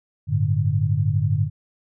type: chord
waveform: sine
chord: G suspended second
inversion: none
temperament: just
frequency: 98 / 110.25 / 147 Hz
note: G2 / A2 / D3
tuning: 0 / +4 / +2 cents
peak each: -22 dBFS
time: 0.27-1.5 s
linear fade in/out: 50 ms
effects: none